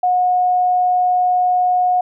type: tone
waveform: sine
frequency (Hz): 726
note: F#5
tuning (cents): -33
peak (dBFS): -12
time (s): 0.03-2.01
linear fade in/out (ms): 5
effects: none